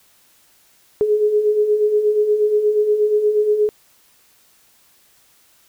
sine beating tone pair, 414.7 / 423.1 Hz, G#4 / G#4, -3 / +32 cents, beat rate 8.4 Hz, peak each -22 / -14 dBFS, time 1.01-3.69 s, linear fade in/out 0 ms, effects white hiss -55 dBFS RMS until 5.68 s

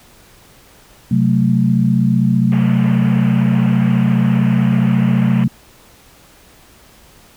sine chord, F# diminished, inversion second, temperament equal, 130.81 / 185 / 220 Hz, C3 / F#3 / A3, 0 / 0 / 0 cents, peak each -15 dBFS, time 1.11-5.48 s, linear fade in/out 5 ms
pink band-pass noise, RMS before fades -31 dBFS, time 2.52-5.44 s, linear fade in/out 0 ms, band 400 to 3000 Hz, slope 96 dB/octave
effects pink hiss -46 dBFS RMS until 7.36 s

